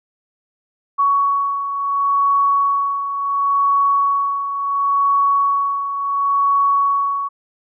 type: beating tone pair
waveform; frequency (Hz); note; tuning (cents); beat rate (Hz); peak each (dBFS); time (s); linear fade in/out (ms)
sine; 1119 / 1119.71; C#6 / C#6; +16 / +17; 0.71; -15 / -22; 0.98-7.29; 20
effects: none